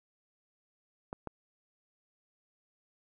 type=clicks; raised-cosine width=1 ms; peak=-24 dBFS; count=2; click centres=1.129 / 1.273 s; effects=none